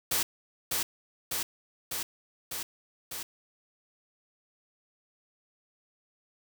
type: noise with echo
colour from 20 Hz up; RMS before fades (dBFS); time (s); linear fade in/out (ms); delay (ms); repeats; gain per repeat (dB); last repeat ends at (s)
white; -28; 0.11-0.23; 5; 600; 5; -2; 3.23
effects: none